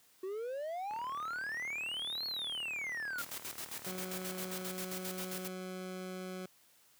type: exponential two-way sweep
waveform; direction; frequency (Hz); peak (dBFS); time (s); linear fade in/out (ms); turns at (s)
triangle; up then down; 366.4 to 4385 to 1377; -35; 0.23-3.22; 5; 2.26
type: click train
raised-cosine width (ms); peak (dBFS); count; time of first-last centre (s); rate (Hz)
0.5; -35; 141; 0.91-4.614; 37.8
type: noise with tremolo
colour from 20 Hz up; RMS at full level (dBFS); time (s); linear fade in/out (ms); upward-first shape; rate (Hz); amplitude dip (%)
white; -42; 3.18-5.48; 5; square; 7.5; 70
type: tone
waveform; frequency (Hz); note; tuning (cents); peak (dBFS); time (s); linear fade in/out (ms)
20% pulse; 185; F#3; 0; -36; 3.86-6.46; 5
effects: white hiss -66 dBFS RMS until 6.99 s + high-pass 80 Hz 12 dB/octave